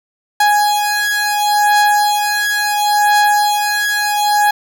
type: beating tone pair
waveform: 30% pulse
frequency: 830.6 / 831.32 Hz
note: G#5 / G#5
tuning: 0 / +1 cents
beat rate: 0.72 Hz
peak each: -12 dBFS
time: 0.4-4.51 s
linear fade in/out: 5 ms
effects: none